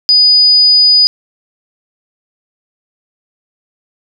sine tone, 4950 Hz, D#8, 10 cents flat, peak -4 dBFS, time 0.09-1.07 s, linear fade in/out 0 ms, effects none

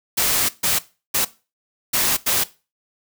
white noise bursts at uneven times, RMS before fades -19 dBFS, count 5, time 0.17-0.49 / 0.63-0.79 / 1.14-1.25 / 1.93-2.17 / 2.26-2.44 s, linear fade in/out 10 ms, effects noise-tail reverb RT60 0.3 s tail -18 dB re dry

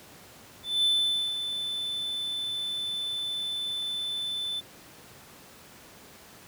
triangle tone with ADSR envelope, 3520 Hz, A7, in tune, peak -19 dBFS, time 0.63-4.61 s, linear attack 210 ms, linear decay 500 ms, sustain -9 dB, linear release 20 ms, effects pink hiss -50 dBFS RMS until 6.47 s + high-pass 100 Hz 12 dB/octave

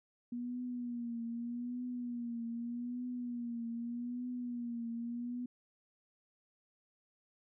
sine tone with vibrato, 239.8 Hz, A#3, 49 cents sharp, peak -37 dBFS, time 0.32-5.46 s, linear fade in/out 5 ms, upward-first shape triangle, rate 0.82 Hz, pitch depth 66 cents each way, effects none

